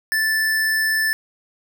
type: tone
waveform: square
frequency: 1758 Hz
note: A6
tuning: 2 cents flat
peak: -18 dBFS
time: 0.12-1.13 s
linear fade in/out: 0 ms
effects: none